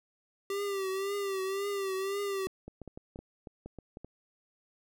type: tone with vibrato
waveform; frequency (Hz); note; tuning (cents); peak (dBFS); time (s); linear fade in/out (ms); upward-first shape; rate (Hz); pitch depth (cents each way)
square; 392; G4; 0; -32; 0.5-2.47; 2; triangle; 1.9; 70
type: clicks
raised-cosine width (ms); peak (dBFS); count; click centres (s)
2; -30; 12; 2.47 / 2.68 / 2.817 / 2.877 / 2.975 / 3.159 / 3.19 / 3.472 / 3.66 / 3.787 / 3.971 / 4.046
effects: none